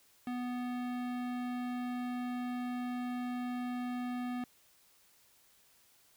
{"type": "tone with hard clipping", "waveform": "sine", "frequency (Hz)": 246.9, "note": "B3", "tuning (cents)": 0, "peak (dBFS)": -37, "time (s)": [0.27, 4.44], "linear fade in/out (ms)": 2, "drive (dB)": 18, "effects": ["white hiss -66 dBFS RMS until 6.16 s"]}